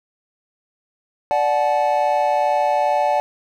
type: chord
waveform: triangle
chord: D major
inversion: none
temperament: equal with one note detuned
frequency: 587.3 / 740 / 862.4 Hz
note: D5 / F#5 / A5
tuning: 0 / 0 / -35 cents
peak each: -18 dBFS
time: 1.31-3.2 s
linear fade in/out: 0 ms
effects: none